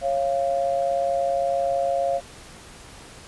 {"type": "tone pair together", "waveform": "sine", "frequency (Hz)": [550, 691.8], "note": ["C#5", "F5"], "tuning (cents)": [-14, -17], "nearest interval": "major third", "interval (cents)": 397, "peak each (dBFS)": -23, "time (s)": [0.01, 2.21], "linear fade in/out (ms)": 50, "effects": ["pink hiss -44 dBFS RMS until 3.27 s", "resampled to 24000 Hz"]}